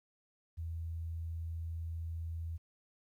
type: tone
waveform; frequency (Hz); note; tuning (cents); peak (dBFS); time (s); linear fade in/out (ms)
sine; 82.41; E2; 0; -37; 0.57-2.58; 20
effects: 12-bit